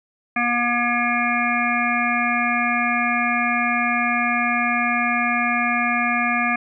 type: harmonic tone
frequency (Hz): 240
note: B3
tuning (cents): -49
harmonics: 1 / 3 / 5 / 7 / 9 / 10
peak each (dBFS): -25 / -25 / -25 / -25 / -25 / -25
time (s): 0.36-6.56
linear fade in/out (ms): 5
effects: none